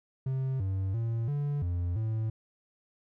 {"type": "tone with pitch steps", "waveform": "triangle", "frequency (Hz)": [132.2, 95.8, 114.8, 144.5, 87.6, 110.6], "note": ["C3", "G2", "A#2", "D3", "F2", "A2"], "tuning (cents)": [18, -39, -26, -28, 6, 9], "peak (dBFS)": -26, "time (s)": [0.26, 2.3], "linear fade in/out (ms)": 5, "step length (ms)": 340, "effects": []}